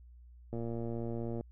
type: click train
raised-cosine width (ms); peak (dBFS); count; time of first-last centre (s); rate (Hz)
2; -26; 103; 0.53-1.409; 116
effects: added 60 Hz sine -52 dBFS peak until 1.51 s